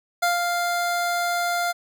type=tone with ADSR envelope; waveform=25% pulse; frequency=698.5 Hz; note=F5; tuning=in tune; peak=-14 dBFS; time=0.22-1.73 s; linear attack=11 ms; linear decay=150 ms; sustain=-4 dB; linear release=23 ms; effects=none